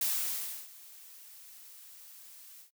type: noise with ADSR envelope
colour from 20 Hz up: blue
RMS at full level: -30 dBFS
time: 0.01-2.71 s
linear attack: 5 ms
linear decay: 660 ms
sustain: -22 dB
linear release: 110 ms
effects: noise-tail reverb RT60 0.1 s tail -24 dB re dry